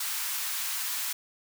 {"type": "high-pass noise", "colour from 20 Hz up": "white", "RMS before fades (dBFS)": -32, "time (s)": [0, 1.13], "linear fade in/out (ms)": 5, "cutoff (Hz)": 930, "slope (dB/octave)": 24, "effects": []}